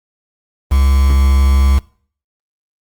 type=tone with quantisation; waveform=triangle; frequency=68 Hz; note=C#2; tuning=33 cents flat; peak=-6 dBFS; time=0.71-1.79 s; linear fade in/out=10 ms; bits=4; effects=noise-tail reverb RT60 0.5 s tail -23 dB re dry + Opus 24 kbps